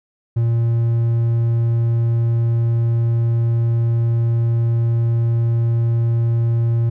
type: tone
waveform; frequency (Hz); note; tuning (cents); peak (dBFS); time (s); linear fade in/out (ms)
triangle; 116.3; A#2; -4; -12; 0.36-6.9; 10
effects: none